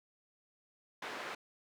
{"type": "band-pass noise", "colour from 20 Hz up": "white", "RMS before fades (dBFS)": -43, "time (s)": [1.02, 1.35], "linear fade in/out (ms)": 5, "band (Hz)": [290, 1900], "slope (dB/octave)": 12, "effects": []}